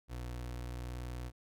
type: tone with pitch glide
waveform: 30% pulse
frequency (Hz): 60.7 to 61.09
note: B1 to B1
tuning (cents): -29 to -18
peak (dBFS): -37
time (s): 0.08-1.32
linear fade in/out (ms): 50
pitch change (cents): +11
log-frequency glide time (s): 0.62-0.72
effects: none